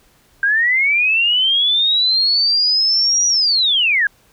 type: linear two-way sweep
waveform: sine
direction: up then down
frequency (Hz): 1578 to 5820 to 1578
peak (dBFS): -12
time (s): 0.43-4.07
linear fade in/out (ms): 2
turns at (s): 3.27
effects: pink hiss -54 dBFS RMS until 4.32 s